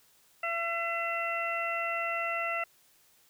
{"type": "harmonic tone", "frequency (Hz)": 675, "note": "E5", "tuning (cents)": 41, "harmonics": [1, 2, 3, 4], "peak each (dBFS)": [-35, -35, -35, -35], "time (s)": [0.43, 2.64], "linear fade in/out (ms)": 5, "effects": ["white hiss -64 dBFS RMS until 3.29 s"]}